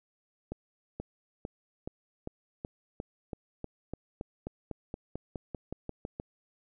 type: accelerating click train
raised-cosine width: 2 ms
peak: -23 dBFS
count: 21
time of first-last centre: 0.52-6.199 s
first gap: 480 ms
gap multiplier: 0.94
effects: none